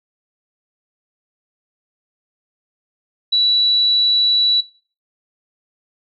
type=tone; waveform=sine; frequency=3936 Hz; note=B7; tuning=7 cents flat; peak=-12 dBFS; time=3.32-4.61 s; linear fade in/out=10 ms; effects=noise-tail reverb RT60 0.4 s tail -20 dB re dry